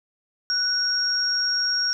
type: tone pair together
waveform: sine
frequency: 1480 / 5572 Hz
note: F#6 / F8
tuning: 0 / -5 cents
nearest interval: octave + major seventh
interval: 2295 cents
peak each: -28 / -21 dBFS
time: 0.5-1.93 s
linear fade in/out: 0 ms
effects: none